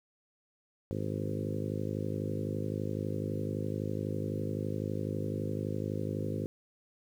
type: harmonic tone with a mistuned harmonic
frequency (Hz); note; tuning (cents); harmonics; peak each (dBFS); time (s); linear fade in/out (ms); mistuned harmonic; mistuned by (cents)
51.91; G#1; 0; 2 / 3 / 4 / 5 / 6 / 7 / 8 / 9 / 10; -37 / -39 / -40 / -41 / -42 / -42 / -43 / -44 / -44; 0.91-6.46; 0; 2; -17
effects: 10-bit